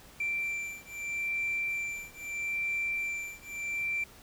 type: beating tone pair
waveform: triangle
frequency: 2349 / 2349.78 Hz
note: D7 / D7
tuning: 0 / 0 cents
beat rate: 0.78 Hz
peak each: -32 / -32 dBFS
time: 0.2-4.04 s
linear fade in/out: 5 ms
effects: tanh soft clip ceiling -25 dBFS + pink hiss -54 dBFS RMS until 4.22 s